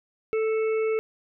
harmonic tone, 440 Hz, A4, in tune, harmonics 1 / 3 / 5 / 6, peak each -22 / -38 / -38 / -43 dBFS, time 0.33-0.99 s, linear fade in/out 0 ms, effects none

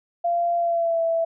sine tone with pitch glide, 689 to 662.1 Hz, F5 to E5, -24 to +7 cents, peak -19 dBFS, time 0.24-1.25 s, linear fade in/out 10 ms, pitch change -69 cents, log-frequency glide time 0.57-1.01 s, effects none

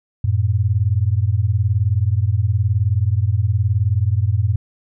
sine beating tone pair, 92.5 / 111.5 Hz, F#2 / A2, 0 / +23 cents, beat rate 19 Hz, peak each -17 / -17 dBFS, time 0.24-4.56 s, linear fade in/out 5 ms, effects none

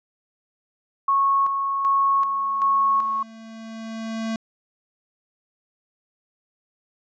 sine tone with tremolo, 1100 Hz, C#6, 14 cents flat, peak -16 dBFS, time 1.08-3.23 s, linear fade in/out 5 ms, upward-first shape square, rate 1.3 Hz, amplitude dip 45%
square tone with exponential growth, 223.7 Hz, A3, 29 cents sharp, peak -24 dBFS, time 1.96-4.36 s, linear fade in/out 2 ms, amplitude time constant 520 ms
effects resampled to 16000 Hz

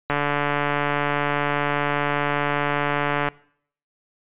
click train, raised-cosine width 0.5 ms, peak -7 dBFS, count 463, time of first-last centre 0.1-3.286 s, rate 145 Hz, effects noise-tail reverb RT60 0.6 s tail -22 dB re dry + resampled to 8000 Hz

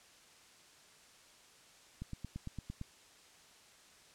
click train, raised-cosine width 5 ms, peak -29 dBFS, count 8, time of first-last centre 2.02-2.814 s, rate 8.82 Hz, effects white hiss -61 dBFS RMS until 4.14 s + low-pass 8000 Hz 12 dB/octave

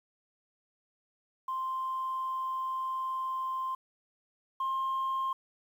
sine tone pair in turn, 1046.5 / 1061.1 Hz, C6 / C6, 0 / +24 cents, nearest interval unison, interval 24 cents, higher second, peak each -30 / -27 dBFS, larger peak second, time 1.48-3.75 / 4.6-5.33 s, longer first, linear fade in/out 5 ms, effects tanh soft clip ceiling -27 dBFS + 10-bit

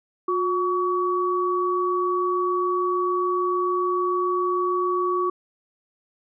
sine tone pair together, 360.2 / 1131.7 Hz, F#4 / C#6, -46 / +35 cents, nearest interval octave + minor sixth, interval 1981 cents, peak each -23 dBFS, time 0.28-5.3 s, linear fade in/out 5 ms, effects none

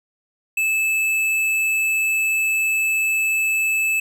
sine tone with tanh clipping, 2617 Hz, E7, 13 cents flat, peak -19 dBFS, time 0.57-4 s, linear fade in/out 5 ms, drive 13 dB, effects none

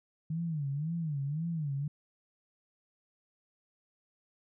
sine tone with vibrato, 152.9 Hz, D#3, 30 cents flat, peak -31 dBFS, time 0.3-1.88 s, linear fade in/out 5 ms, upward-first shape sine, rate 1.9 Hz, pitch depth 180 cents each way, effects none

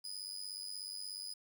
35% pulse tone with amplitude modulation, 4978 Hz, D#8, in tune, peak -37 dBFS, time 0.04-1.34 s, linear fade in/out 10 ms, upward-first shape sine, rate 96.7 Hz, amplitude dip 85%, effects 11-bit

